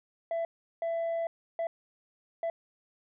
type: tone bursts at uneven times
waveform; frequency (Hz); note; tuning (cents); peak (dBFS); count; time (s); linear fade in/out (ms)
sine; 667; E5; +20; -26; 4; 0.31-0.45 / 0.82-1.27 / 1.59-1.67 / 2.43-2.5; 2
effects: tanh soft clip ceiling -28 dBFS